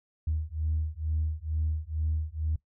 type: beating tone pair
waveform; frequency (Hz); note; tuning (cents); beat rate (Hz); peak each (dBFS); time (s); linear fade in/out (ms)
sine; 77.1 / 79.3; D#2 / D#2; -15 / +33; 2.2; -30; 0.27-2.56; 5
effects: noise-tail reverb RT60 0.1 s tail -20 dB re dry + tanh soft clip ceiling -20 dBFS